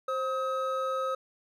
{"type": "tone pair together", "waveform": "triangle", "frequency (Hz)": [527, 1273.1], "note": ["C5", "D#6"], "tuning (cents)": [12, 39], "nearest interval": "octave + minor third", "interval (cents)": 1527, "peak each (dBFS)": [-29, -29], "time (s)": [0.08, 1.15], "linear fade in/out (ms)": 5, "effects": []}